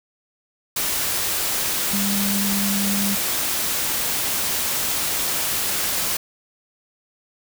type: tone in noise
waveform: sine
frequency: 200 Hz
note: G3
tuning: 35 cents sharp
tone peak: -22 dBFS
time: 1.93-3.15 s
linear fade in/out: 5 ms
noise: white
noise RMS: -23 dBFS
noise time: 0.76-6.17 s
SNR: -2 dB
effects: none